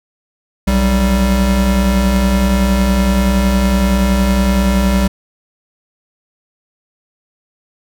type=tone pair together; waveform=square; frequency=61.3 / 194.62 Hz; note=B1 / G3; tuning=-12 / -12 cents; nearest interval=octave + minor sixth; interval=2000 cents; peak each=-14 dBFS; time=0.67-5.08 s; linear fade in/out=10 ms; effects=none